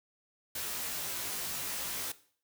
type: noise with comb filter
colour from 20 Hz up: white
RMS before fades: -37 dBFS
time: 0.55-2.12 s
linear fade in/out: 5 ms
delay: 17 ms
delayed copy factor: +0.95
effects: noise-tail reverb RT60 0.5 s tail -17 dB re dry